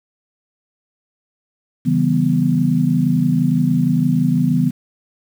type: chord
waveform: sine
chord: C# half-diminished seventh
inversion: none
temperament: equal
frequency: 138.59 / 164.81 / 196 / 246.9 Hz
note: C#3 / E3 / G3 / B3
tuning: 0 / 0 / 0 / 0 cents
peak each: -20 / -17 / -22 / -17 dBFS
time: 1.85-4.71 s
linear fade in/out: 20 ms
effects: 7-bit